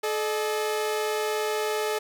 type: tone pair together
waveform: sawtooth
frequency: 430 / 607.1 Hz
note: A4 / D#5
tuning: -40 / -43 cents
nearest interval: tritone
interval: 597 cents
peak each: -22 / -29 dBFS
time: 0.03-1.99 s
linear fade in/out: 10 ms
effects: none